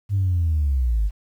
sine linear sweep, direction down, 102.4 to 47.55 Hz, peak -16 dBFS, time 0.09-1.11 s, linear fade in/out 50 ms, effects tanh soft clip ceiling -14 dBFS + 9-bit

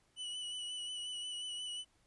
45% pulse tone with vibrato, 2960 Hz, F#7, in tune, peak -40 dBFS, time 0.16-1.85 s, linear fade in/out 50 ms, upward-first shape sine, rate 5.6 Hz, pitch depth 26 cents each way, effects pink hiss -73 dBFS RMS until 2.06 s + resampled to 24000 Hz

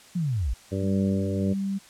sine linear sweep, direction down, 185.2 to 46.25 Hz, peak -23 dBFS, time 0.15-0.54 s, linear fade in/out 10 ms
harmonic tone, 97.1 Hz, G2, 16 cents flat, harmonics 1 / 2 / 3 / 4 / 5 / 6, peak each -28 / -31 / -33 / -34 / -35 / -36 dBFS, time 0.71-1.54 s, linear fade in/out 20 ms
sine tone, 196 Hz, G3, in tune, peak -25 dBFS, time 0.82-1.79 s, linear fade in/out 20 ms
effects white hiss -51 dBFS RMS until 1.89 s + low-pass 9000 Hz 12 dB/octave

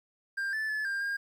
triangle tone with pitch steps, 1593 / 1750 / 1725 / 1596 / 1614 Hz, G6 / A6 / A6 / G6 / G#6, +27 / -10 / -35 / +31 / -50 cents, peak -28 dBFS, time 0.37-1.17 s, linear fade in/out 10 ms, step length 160 ms, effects 11-bit

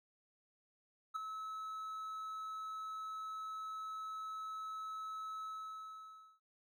triangle tone with ADSR envelope, 1296 Hz, E6, 30 cents flat, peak -32 dBFS, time 1.14-6.4 s, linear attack 22 ms, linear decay 4 ms, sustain -8 dB, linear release 960 ms, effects none

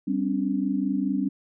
sine chord, G suspended fourth, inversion none, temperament equal with one note detuned, 196 / 261.6 / 286.6 Hz, G3 / C4 / D4, 0 / 0 / -42 cents, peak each -27 / -27 / -27 dBFS, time 0.07-1.29 s, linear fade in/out 10 ms, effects none

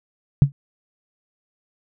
sine tone with exponential decay, 140 Hz, C#3, 18 cents sharp, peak -4 dBFS, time 0.42-0.52 s, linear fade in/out 0 ms, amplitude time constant 20 ms, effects none

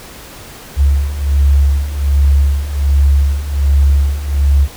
sine beating tone pair, 69.3 / 70.6 Hz, C#2 / C#2, 0 / +32 cents, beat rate 1.3 Hz, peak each -14 / -10 dBFS, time 0.76-4.68 s, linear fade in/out 50 ms, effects pink hiss -34 dBFS RMS until 4.76 s

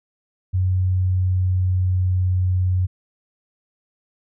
sine tone with pitch glide, 92.5 to 91.75 Hz, F#2 to F#2, 0 to -14 cents, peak -16 dBFS, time 0.53-2.87 s, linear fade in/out 20 ms, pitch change -14 cents, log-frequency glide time 0.67-2.32 s, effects none

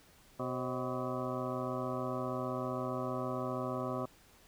harmonic tone with a mistuned harmonic, 126.4 Hz, B2, 41 cents sharp, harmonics 1 / 2 / 3 / 4 / 5 / 6 / 8 / 9 / 10, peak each -42 / -40 / -42 / -42 / -41 / -47 / -46 / -43 / -47 dBFS, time 0.39-4.06 s, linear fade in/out 10 ms, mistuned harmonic 4, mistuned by +91 cents, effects pink hiss -62 dBFS RMS until 4.47 s

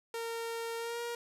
sawtooth tone with pitch glide, 460.1 to 472.8 Hz, A#4 to A#4, -23 to +24 cents, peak -32 dBFS, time 0.14-1.15 s, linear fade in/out 2 ms, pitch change +47 cents, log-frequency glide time 0.77-1.01 s, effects resampled to 32000 Hz + 11-bit

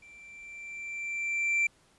triangle tone with level ramp, 2349 Hz, D7, in tune, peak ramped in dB -49 to -21 dBFS, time 0.02-1.67 s, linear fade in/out 5 ms, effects pink hiss -64 dBFS RMS until 1.98 s + resampled to 24000 Hz

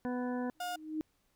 harmonic tone, 248.3 Hz, B3, 9 cents sharp, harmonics 1 / 2 / 3 / 4 / 6 / 7, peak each -34 / -40 / -44 / -46 / -50 / -51 dBFS, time 0.05-0.5 s, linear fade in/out 0 ms
sine tone with exponential growth, 311.1 Hz, D#4, in tune, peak -30 dBFS, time 0.55-1.01 s, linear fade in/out 0 ms, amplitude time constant 100 ms
35% pulse tone, 715 Hz, F5, 41 cents sharp, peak -34 dBFS, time 0.6-0.76 s, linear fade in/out 5 ms
effects pink hiss -75 dBFS RMS until 1.35 s

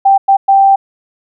sine tone bursts at uneven times, 784 Hz, G5, in tune, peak -4 dBFS, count 3, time 0.05-0.18 / 0.28-0.37 / 0.48-0.76 s, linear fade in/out 10 ms, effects none

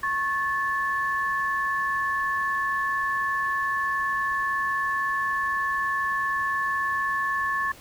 sine tone pair together, 1096.1 / 1740 Hz, C#6 / A6, -20 / -20 cents, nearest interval minor sixth, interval 800 cents, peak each -26 dBFS, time 0.03-7.72 s, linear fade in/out 5 ms, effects pink hiss -48 dBFS RMS until 7.8 s

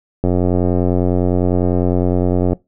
click train, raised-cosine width 2 ms, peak -3 dBFS, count 207, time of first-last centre 0.24-2.531 s, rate 89.9 Hz, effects noise-tail reverb RT60 0.2 s tail -21 dB re dry

